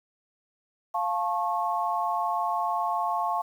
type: chord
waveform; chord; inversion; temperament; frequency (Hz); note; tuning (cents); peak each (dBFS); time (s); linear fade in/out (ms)
sine; F augmented; none; just; 698.5 / 873.1 / 1091.3; F5 / A5 / C#6; 0 / -14 / -27; -29; 0.94-3.42; 10
effects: 9-bit